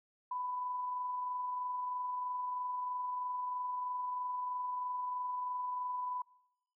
sine tone with amplitude modulation, 996 Hz, B5, 14 cents sharp, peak -34 dBFS, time 0.31-6.22 s, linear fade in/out 5 ms, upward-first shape sine, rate 23.1 Hz, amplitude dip 25%, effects noise-tail reverb RT60 0.9 s tail -25 dB re dry

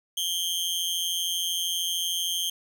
sawtooth tone with amplitude modulation, 3178 Hz, G7, 23 cents sharp, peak -19 dBFS, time 0.17-2.5 s, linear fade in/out 5 ms, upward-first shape sine, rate 173 Hz, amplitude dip 85%, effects none

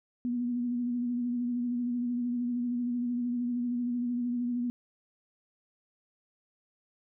sine tone with vibrato, 242.8 Hz, B3, 29 cents flat, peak -28 dBFS, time 0.25-4.7 s, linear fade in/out 0 ms, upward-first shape sine, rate 13 Hz, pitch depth 31 cents each way, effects none

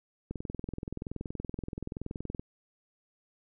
click train, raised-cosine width 3 ms, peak -23 dBFS, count 45, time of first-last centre 0.31-2.395 s, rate 21.1 Hz, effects none

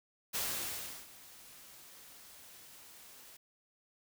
white noise with ADSR envelope, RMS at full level -35 dBFS, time 0.33-3.37 s, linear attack 24 ms, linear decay 710 ms, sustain -20 dB, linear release 7 ms, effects none

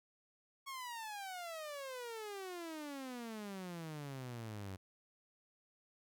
sawtooth exponential sweep, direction down, 1108.7 to 92.5 Hz, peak -40 dBFS, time 0.66-4.77 s, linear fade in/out 20 ms, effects none

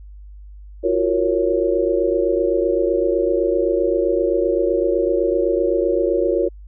sine chord, Gb major seventh, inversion third, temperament equal with one note detuned, 342.2 / 370 / 466.2 / 554.4 Hz, F4 / Gb4 / Bb4 / Db5, -35 / 0 / 0 / 0 cents, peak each -21 dBFS, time 0.83-6.49 s, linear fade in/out 20 ms, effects added 50 Hz sine -36 dBFS peak until 6.67 s

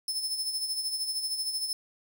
sawtooth tone with tremolo, 5250 Hz, E8, 8 cents flat, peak -25 dBFS, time 0.08-1.73 s, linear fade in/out 2 ms, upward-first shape sine, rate 13 Hz, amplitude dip 55%, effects none

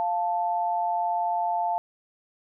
sine tone pair together, 698.5 / 880.1 Hz, F5 / A5, 0 / 0 cents, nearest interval major third, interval 400 cents, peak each -26 dBFS, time 0-1.78 s, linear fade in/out 0 ms, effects none

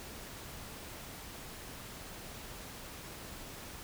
silence, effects pink hiss -47 dBFS RMS until 3.83 s

